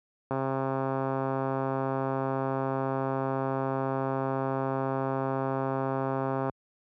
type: click train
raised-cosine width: 1 ms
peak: -16 dBFS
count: 830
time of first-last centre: 0.31-6.497 s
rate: 134 Hz
effects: high-pass 80 Hz 12 dB/octave